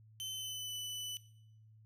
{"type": "tone with pitch glide", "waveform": "sawtooth", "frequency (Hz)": [3063, 2988], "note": ["G7", "F#7"], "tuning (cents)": [-41, 16], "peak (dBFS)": -37, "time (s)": [0.2, 1.17], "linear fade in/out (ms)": 0, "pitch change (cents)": -43, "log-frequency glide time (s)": [0.32, 0.72], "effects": ["noise-tail reverb RT60 0.8 s tail -19 dB re dry", "added 109 Hz sine -58 dBFS peak until 1.85 s"]}